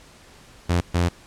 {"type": "tone bursts at uneven times", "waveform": "sawtooth", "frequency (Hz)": 87, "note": "F2", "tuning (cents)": -6, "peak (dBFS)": -14, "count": 2, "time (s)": [[0.69, 0.81], [0.94, 1.09]], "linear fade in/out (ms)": 10, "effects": ["pink hiss -49 dBFS RMS until 1.26 s", "low-pass 9000 Hz 12 dB/octave"]}